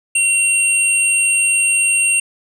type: tone pair together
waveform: sine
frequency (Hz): 2743 / 8708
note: F7 / C#9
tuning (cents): -32 / -32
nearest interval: octave + minor sixth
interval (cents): 2000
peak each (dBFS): -14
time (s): 0.15-2.2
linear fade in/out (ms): 5
effects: tanh soft clip ceiling -5 dBFS